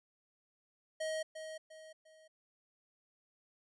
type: tone with echo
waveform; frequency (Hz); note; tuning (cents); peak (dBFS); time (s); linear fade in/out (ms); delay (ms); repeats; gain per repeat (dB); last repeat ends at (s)
square; 631; D#5; +24; -36; 1-1.23; 10; 350; 3; -8; 2.28
effects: resampled to 24000 Hz